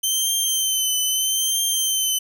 15% pulse tone with vibrato, 3093 Hz, G7, 24 cents flat, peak -12 dBFS, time 0.03-2.19 s, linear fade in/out 10 ms, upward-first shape triangle, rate 0.78 Hz, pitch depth 48 cents each way, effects none

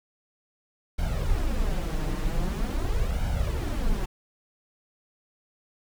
brown noise with flanger, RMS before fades -26 dBFS, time 0.98-4.06 s, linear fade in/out 10 ms, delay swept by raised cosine 1.3 to 6.6 ms, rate 0.44 Hz, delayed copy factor +0.7, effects none

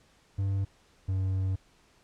triangle tone pair in turn, 97.8 / 94.91 Hz, G2 / F#2, -4 / +45 cents, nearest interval minor second, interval 51 cents, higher first, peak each -24 dBFS, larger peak neither, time 0.38-0.65 / 1.08-1.56 s, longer second, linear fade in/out 10 ms, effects pink hiss -63 dBFS RMS until 2.03 s + low-pass 8000 Hz 12 dB/octave

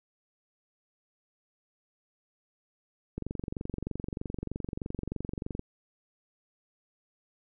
click train, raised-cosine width 3 ms, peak -21 dBFS, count 57, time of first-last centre 3.18-5.594 s, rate 23.2 Hz, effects none

